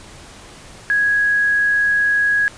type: tone with quantisation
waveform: sine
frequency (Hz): 1661.2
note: G#6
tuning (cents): 0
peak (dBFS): -13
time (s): 0.9-2.48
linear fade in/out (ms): 0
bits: 7
effects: pink hiss -40 dBFS RMS until 2.57 s + resampled to 22050 Hz